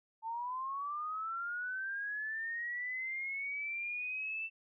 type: linear sweep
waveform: sine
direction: up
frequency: 883 to 2671 Hz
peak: -36 dBFS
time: 0.22-4.5 s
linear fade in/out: 50 ms
effects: none